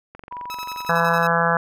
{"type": "click train", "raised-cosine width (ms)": 0.5, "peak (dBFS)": -24, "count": 17, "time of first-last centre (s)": [0.15, 0.849], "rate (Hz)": 22.9}
{"type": "tone", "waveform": "sine", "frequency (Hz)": 980, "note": "B5", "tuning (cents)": -14, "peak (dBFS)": -30, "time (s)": [0.31, 1.17], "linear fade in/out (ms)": 5}
{"type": "tone with tremolo", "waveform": "15% pulse", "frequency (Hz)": 1293, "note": "E6", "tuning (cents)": -34, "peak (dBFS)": -24, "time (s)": [0.5, 1.27], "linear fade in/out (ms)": 2, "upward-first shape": "square", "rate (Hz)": 11, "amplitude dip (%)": 65}
{"type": "harmonic tone", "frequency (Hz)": 168.2, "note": "E3", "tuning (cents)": 35, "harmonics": [1, 3, 4, 5, 6, 7, 8, 9, 10], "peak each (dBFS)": [-25, -25, -25, -25, -25, -25, -25, -25, -25], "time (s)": [0.89, 1.57], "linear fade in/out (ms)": 2}
{"effects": []}